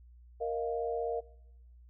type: chord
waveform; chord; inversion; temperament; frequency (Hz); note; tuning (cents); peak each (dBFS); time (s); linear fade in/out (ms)
sine; Bb suspended fourth; none; equal; 466.2 / 622.3 / 698.5; Bb4 / Eb5 / F5; 0 / 0 / 0; -33 / -38 / -37; 0.4-1.21; 20
effects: noise-tail reverb RT60 0.9 s tail -23 dB re dry + added 60 Hz sine -53 dBFS peak until 1.89 s